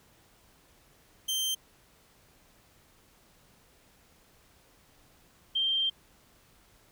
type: tone pair in turn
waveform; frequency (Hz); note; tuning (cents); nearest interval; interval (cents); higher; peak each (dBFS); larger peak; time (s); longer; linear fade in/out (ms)
sawtooth / sine; 3136 / 3161; G7 / G7; 0 / +14; unison; 14; second; -25; neither; 1.28-1.55 / 5.55-5.9; second; 10
effects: pink hiss -62 dBFS RMS until 6.91 s